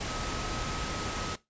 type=tone in noise; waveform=sine; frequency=1276 Hz; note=D#6; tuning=43 cents sharp; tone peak=-40 dBFS; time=0.08-1.35 s; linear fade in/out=10 ms; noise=pink; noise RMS=-34 dBFS; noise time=0-1.36 s; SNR=-9 dB; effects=noise-tail reverb RT60 0.2 s tail -18 dB re dry + resampled to 16000 Hz